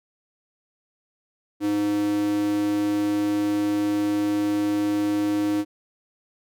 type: tone with high-pass filter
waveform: square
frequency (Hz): 103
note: G#2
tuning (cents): -14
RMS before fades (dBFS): -23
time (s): 1.6-5.65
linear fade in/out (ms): 50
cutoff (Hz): 280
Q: 7.7
effects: none